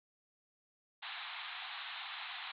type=band-pass noise; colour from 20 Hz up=white; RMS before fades=-45 dBFS; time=1.02-2.52 s; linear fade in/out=10 ms; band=710 to 4000 Hz; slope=96 dB/octave; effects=none